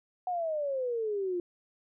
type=exponential sweep; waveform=sine; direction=down; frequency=740 to 345.7 Hz; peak=-29 dBFS; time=0.27-1.4 s; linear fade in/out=2 ms; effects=none